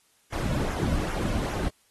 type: noise with flanger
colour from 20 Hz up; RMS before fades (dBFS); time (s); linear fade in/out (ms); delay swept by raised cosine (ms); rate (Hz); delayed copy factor
brown; -28; 0.32-1.69; 10; 0.22 to 2.52; 2.5; -0.65
effects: white hiss -65 dBFS RMS until 1.9 s + AAC 32 kbps